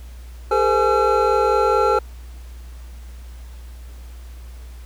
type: tone cluster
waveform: triangle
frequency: 406.8 / 451.3 / 511 / 842 / 1355 Hz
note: G#4 / A4 / C5 / G#5 / E6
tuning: -36 / +44 / -41 / +24 / +47 cents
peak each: -19 dBFS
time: 0.51-1.99 s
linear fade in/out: 5 ms
effects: added 60 Hz sine -34 dBFS peak until 4.85 s + pink hiss -50 dBFS RMS until 4.85 s